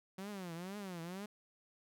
sawtooth tone with vibrato, 185 Hz, F#3, in tune, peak -39 dBFS, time 0.18-1.26 s, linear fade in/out 5 ms, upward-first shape triangle, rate 2.1 Hz, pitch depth 230 cents each way, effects none

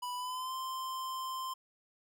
square tone with pitch glide, 987.8 to 1042.3 Hz, B5 to C6, 0 to -7 cents, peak -37 dBFS, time 0.02-1.54 s, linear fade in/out 10 ms, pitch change +93 cents, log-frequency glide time 0.15-0.54 s, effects none

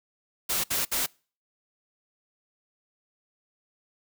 white noise bursts, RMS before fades -27 dBFS, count 3, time 0.49-1.064 s, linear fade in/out 10 ms, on 150 ms, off 62 ms, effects noise-tail reverb RT60 0.4 s tail -26 dB re dry

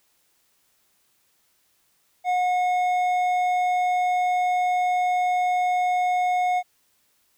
triangle tone with hard clipping, 725 Hz, F#5, 35 cents flat, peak -21 dBFS, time 2.24-6.63 s, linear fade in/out 50 ms, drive 10 dB, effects white hiss -66 dBFS RMS until 7.37 s

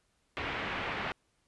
white low-pass noise, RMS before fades -36 dBFS, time 0.37-1.12 s, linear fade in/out 0 ms, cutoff 2600 Hz, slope 24 dB/octave, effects pink hiss -74 dBFS RMS until 1.47 s + resampled to 24000 Hz

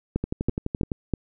two click trains, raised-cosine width 3 ms, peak -10 / -13 dBFS, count 4 / 9, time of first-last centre 0.16-1.137 / 0.24-0.918 s, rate 3.07 / 11.8 Hz, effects none

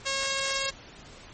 5% pulse tone, 544 Hz, C#5, 33 cents flat, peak -15 dBFS, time 0.05-0.71 s, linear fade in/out 20 ms, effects pink hiss -48 dBFS RMS until 1.33 s + MP3 32 kbps

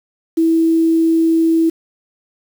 sine tone with quantisation, 326.9 Hz, E4, 14 cents flat, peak -10 dBFS, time 0.37-1.7 s, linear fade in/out 10 ms, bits 6, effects none

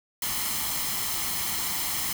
white noise with comb filter, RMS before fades -29 dBFS, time 0.22-2.13 s, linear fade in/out 2 ms, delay 0.96 ms, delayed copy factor +0.55, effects none

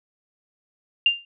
sine tone with exponential decay, 2794 Hz, F7, in tune, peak -11 dBFS, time 1.06-1.25 s, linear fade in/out 2 ms, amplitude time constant 40 ms, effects none

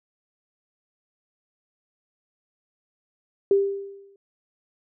sine tone with exponential decay, 396.2 Hz, G4, 18 cents sharp, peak -13 dBFS, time 3.51-4.16 s, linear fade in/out 2 ms, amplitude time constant 140 ms, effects none

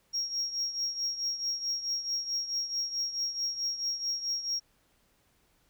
sine tone with tremolo, 5590 Hz, F8, 1 cent sharp, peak -25 dBFS, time 0.13-4.6 s, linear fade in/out 20 ms, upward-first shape triangle, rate 4.6 Hz, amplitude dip 80%, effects tanh soft clip ceiling -26 dBFS + pink hiss -69 dBFS RMS until 5.69 s

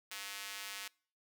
square tone with high-pass filter, 99.9 Hz, G2, 33 cents sharp, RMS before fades -45 dBFS, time 0.11-0.88 s, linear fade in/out 5 ms, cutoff 2100 Hz, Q 0.8, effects noise-tail reverb RT60 0.5 s tail -26 dB re dry

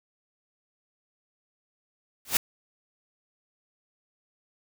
white noise with exponential growth, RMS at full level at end -17 dBFS, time 2.25-2.37 s, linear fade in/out 2 ms, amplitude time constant 26 ms, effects none

